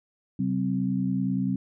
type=tone cluster; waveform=sine; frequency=132.6 / 190.7 / 261 Hz; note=C3 / G3 / C4; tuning=+23 / -47 / -4 cents; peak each=-31 / -26 / -28 dBFS; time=0.39-1.56 s; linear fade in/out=5 ms; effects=none